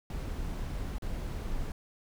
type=noise with dropouts; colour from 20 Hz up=brown; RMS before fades=-35 dBFS; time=0.1-1.72 s; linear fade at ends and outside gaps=2 ms; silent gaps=0.984-1.021 s; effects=none